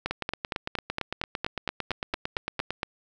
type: two click trains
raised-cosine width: 0.3 ms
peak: -12 / -13 dBFS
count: 13 / 24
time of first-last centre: 0.06-2.831 / 0.11-2.706 s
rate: 4.33 / 8.86 Hz
effects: none